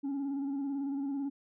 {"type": "tone with vibrato", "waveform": "sine", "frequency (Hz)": 277.6, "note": "C#4", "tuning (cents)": 3, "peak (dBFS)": -29, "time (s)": [0.03, 1.3], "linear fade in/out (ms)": 20, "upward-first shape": "square", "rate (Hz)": 18, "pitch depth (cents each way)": 36, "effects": ["tanh soft clip ceiling -31 dBFS"]}